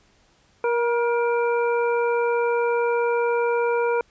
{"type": "harmonic tone with a mistuned harmonic", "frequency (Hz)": 472.4, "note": "A#4", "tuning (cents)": 23, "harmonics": [1, 2, 3, 5], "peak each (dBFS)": [-20, -26, -30, -34], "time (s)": [0.64, 4.01], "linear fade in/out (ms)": 2, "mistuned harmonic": 2, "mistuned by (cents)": 20, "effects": ["pink hiss -60 dBFS RMS until 4.1 s", "resampled to 16000 Hz"]}